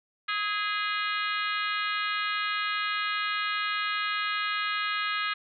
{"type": "harmonic tone with a mistuned harmonic", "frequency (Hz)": 412.5, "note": "G#4", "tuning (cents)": -12, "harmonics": [3, 4, 5, 6, 7, 8, 9, 10], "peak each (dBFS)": [-31, -33, -35, -37, -38, -39, -40, -41], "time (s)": [0.28, 5.34], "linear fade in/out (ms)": 10, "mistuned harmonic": 3, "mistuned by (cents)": 38, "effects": []}